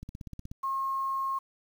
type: click train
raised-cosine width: 5 ms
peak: -28 dBFS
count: 9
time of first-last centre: 0.03-0.515 s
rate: 16.5 Hz
type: tone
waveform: sine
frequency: 1077 Hz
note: C6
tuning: 50 cents sharp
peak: -28 dBFS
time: 0.63-1.39 s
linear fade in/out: 10 ms
effects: 9-bit